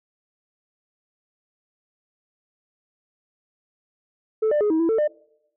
sine tone with pitch steps, 437.3 / 595 / 418.2 / 319.3 / 331.6 / 446.1 / 600 Hz, A4 / D5 / G#4 / D#4 / E4 / A4 / D5, -11 / +22 / +12 / +45 / +10 / +24 / +37 cents, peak -15 dBFS, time 4.42-5.078 s, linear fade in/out 10 ms, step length 94 ms, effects noise-tail reverb RT60 0.8 s tail -26 dB re dry + tanh soft clip ceiling -16 dBFS

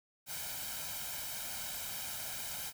white noise with comb filter, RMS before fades -41 dBFS, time 0.26-2.73 s, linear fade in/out 50 ms, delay 1.3 ms, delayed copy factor +0.7, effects none

